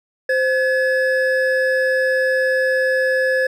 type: tone pair together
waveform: triangle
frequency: 520 / 1703.2 Hz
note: C5 / G#6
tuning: -11 / +43 cents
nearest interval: octave + major sixth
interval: 2054 cents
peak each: -15 / -17 dBFS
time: 0.29-3.47 s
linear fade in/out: 5 ms
effects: none